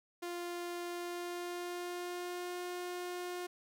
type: tone with pitch glide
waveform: sawtooth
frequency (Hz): 349.2 to 356.7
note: F4 to F4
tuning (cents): 0 to +37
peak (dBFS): -35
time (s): 0.22-3.47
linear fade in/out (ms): 10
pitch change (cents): +37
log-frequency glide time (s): 0.88-2.63
effects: none